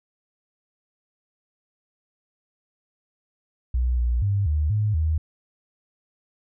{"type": "tone with pitch steps", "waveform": "sine", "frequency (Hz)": [61.6, 59.8, 100.1, 75.5, 106, 78.8], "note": ["B1", "A#1", "G2", "D2", "G#2", "D#2"], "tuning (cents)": [-4, 45, 37, 48, 36, 23], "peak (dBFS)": -19, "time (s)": [3.74, 5.18], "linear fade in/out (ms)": 5, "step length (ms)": 240, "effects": []}